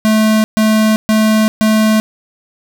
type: tone bursts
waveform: square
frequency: 217.2 Hz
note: A3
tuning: 22 cents flat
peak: -9 dBFS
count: 4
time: 0.05-2 s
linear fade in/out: 0 ms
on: 390 ms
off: 130 ms
effects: none